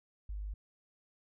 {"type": "tone", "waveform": "sine", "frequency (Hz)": 50.8, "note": "G#1", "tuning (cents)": -38, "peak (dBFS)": -37, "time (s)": [0.29, 0.54], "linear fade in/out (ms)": 5, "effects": []}